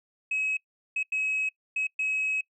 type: tone bursts at uneven times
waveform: sine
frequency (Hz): 2558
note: D#7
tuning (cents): +47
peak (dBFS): -24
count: 5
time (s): 0.31-0.57 / 0.96-1.03 / 1.12-1.49 / 1.76-1.87 / 1.99-2.41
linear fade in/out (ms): 5
effects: noise-tail reverb RT60 0.1 s tail -25 dB re dry + tanh soft clip ceiling -22 dBFS